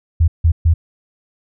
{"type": "tone bursts at uneven times", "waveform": "sine", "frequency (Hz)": 82.1, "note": "E2", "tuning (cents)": -6, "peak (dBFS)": -8, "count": 3, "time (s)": [[0.2, 0.28], [0.44, 0.52], [0.65, 0.74]], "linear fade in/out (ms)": 10, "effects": []}